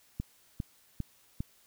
click train, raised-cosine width 5 ms, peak -21 dBFS, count 4, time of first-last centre 0.2-1.405 s, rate 2.49 Hz, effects white hiss -64 dBFS RMS until 1.66 s

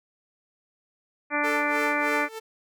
harmonic tone, 293.7 Hz, D4, in tune, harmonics 1 / 2 / 3 / 4 / 5 / 6 / 7 / 8, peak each -31 / -31 / -31 / -31 / -31 / -31 / -31 / -31 dBFS, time 1.3-2.29 s, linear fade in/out 50 ms
sawtooth tone with tremolo, 443.9 Hz, A4, 15 cents sharp, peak -25 dBFS, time 1.43-2.4 s, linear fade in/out 20 ms, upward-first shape sine, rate 3.2 Hz, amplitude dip 85%
effects none

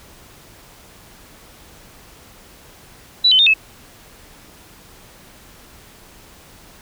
sine tone with pitch steps, 3949 / 3050 / 3653 / 2596 Hz, B7 / G7 / A#7 / E7, -1 / -48 / -36 / -27 cents, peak -9 dBFS, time 3.24-3.54 s, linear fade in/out 10 ms, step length 75 ms, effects pink hiss -45 dBFS RMS until 6.81 s

